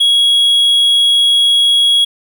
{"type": "tone", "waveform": "triangle", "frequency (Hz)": 3322, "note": "G#7", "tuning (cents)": 0, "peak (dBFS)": -6, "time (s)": [0, 2.05], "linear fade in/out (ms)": 10, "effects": []}